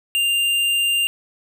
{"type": "tone with tanh clipping", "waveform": "triangle", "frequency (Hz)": 2794, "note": "F7", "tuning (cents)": 0, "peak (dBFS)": -18, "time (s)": [0.15, 1.07], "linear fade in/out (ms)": 0, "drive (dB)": 18, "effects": []}